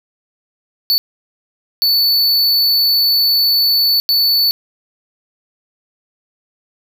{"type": "tone bursts at uneven times", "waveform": "square", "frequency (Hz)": 4474, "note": "C#8", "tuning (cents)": 15, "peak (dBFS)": -11, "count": 3, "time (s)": [[0.9, 0.98], [1.82, 4], [4.09, 4.51]], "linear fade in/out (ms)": 0, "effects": ["7-bit"]}